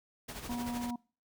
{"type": "noise with tremolo", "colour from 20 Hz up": "pink", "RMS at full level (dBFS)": -41, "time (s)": [0.28, 0.91], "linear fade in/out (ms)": 10, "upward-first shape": "sine", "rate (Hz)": 13, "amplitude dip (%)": 60}
{"type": "harmonic tone", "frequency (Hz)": 240.5, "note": "B3", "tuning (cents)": -46, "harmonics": [1, 3, 4], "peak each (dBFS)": [-35, -46, -44], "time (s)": [0.49, 0.96], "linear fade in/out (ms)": 5}
{"effects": ["noise-tail reverb RT60 0.4 s tail -24 dB re dry"]}